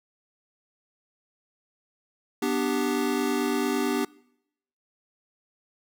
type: chord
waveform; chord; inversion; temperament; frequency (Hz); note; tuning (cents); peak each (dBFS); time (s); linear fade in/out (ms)
square; G major; first; equal with one note detuned; 246.9 / 295.9 / 392; B3 / D4 / G4; 0 / +13 / 0; -29; 2.42-4.05; 5
effects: noise-tail reverb RT60 0.8 s tail -24 dB re dry